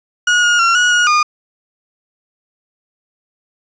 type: tone with pitch steps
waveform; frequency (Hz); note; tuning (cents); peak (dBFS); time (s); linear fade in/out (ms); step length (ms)
35% pulse; 1448 / 1432 / 1368 / 1456 / 1443 / 1218; F#6 / F6 / F6 / F#6 / F#6 / D#6; -38 / +43 / -36 / -28 / -44 / -37; -8; 0.27-1.23; 5; 160
effects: resampled to 16000 Hz + 8-bit